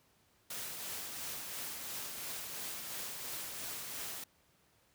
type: noise with tremolo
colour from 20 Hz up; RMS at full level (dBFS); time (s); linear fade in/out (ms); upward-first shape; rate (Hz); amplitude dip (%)
white; -41; 0.5-4.24; 5; triangle; 2.9; 35
effects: pink hiss -70 dBFS RMS until 4.94 s + high-pass 60 Hz 12 dB/octave